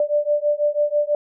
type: beating tone pair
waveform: sine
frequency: 587.3 / 593.4 Hz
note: D5 / D5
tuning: 0 / +18 cents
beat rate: 6.1 Hz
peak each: -20 dBFS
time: 0-1.15 s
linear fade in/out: 2 ms
effects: none